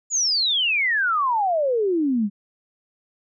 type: exponential sweep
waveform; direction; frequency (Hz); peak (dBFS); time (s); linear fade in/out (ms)
sine; down; 7040 to 194.1; -18; 0.1-2.3; 50
effects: none